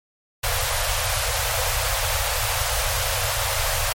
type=band-stop noise; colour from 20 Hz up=pink; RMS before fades=-23 dBFS; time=0.43-3.93 s; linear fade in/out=10 ms; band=120 to 480 Hz; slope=96 dB/octave; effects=MP3 64 kbps